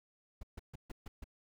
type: noise bursts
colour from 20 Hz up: brown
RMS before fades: -44 dBFS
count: 6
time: 0.41-1.242 s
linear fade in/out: 5 ms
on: 22 ms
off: 140 ms
effects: none